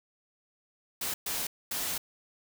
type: noise bursts at uneven times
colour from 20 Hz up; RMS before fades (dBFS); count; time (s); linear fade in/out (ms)
white; -33; 3; 1.01-1.14 / 1.26-1.47 / 1.71-1.98; 5
effects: none